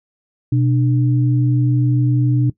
sine tone pair together, 125.3 / 298 Hz, B2 / D4, +25 / +25 cents, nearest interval octave + minor third, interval 1500 cents, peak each -13 / -20 dBFS, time 0.52-2.5 s, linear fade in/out 5 ms, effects noise-tail reverb RT60 0.1 s tail -18 dB re dry

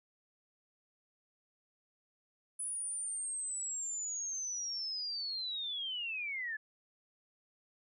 sine linear sweep, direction down, 9956 to 1696 Hz, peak -36 dBFS, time 2.59-6.57 s, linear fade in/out 10 ms, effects none

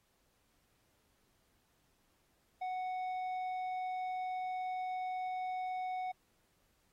sine tone with tanh clipping, 740 Hz, F#5, in tune, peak -37 dBFS, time 2.61-6.12 s, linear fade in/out 10 ms, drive 7 dB, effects pink hiss -75 dBFS RMS until 6.92 s + AAC 48 kbps

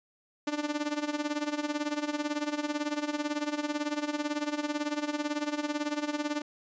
sawtooth tone with tremolo, 296.2 Hz, D4, 15 cents sharp, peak -23 dBFS, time 0.47-6.42 s, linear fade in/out 5 ms, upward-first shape sine, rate 18 Hz, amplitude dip 80%, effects resampled to 16000 Hz

